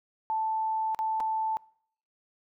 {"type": "tone with dropouts", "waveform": "sine", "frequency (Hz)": 880, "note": "A5", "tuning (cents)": 0, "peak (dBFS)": -26, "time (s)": [0.3, 1.57], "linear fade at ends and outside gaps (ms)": 0, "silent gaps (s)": [[0.947, 0.99], [1.201, 1.205]], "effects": ["noise-tail reverb RT60 0.6 s tail -24 dB re dry"]}